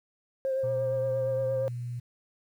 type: tone with vibrato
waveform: sine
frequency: 530 Hz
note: C5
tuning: 22 cents sharp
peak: -25 dBFS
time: 0.45-1.68 s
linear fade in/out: 0 ms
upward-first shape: triangle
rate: 8.6 Hz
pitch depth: 28 cents each way
type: tone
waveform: sine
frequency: 121.2 Hz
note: B2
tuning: 32 cents flat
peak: -32 dBFS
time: 0.63-2 s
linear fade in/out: 10 ms
effects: tanh soft clip ceiling -21 dBFS + 10-bit